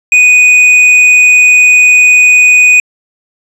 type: tone with hard clipping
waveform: sine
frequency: 2483 Hz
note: D#7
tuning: 4 cents flat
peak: -3 dBFS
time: 0.12-2.8 s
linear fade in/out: 2 ms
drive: 5 dB
effects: resampled to 32000 Hz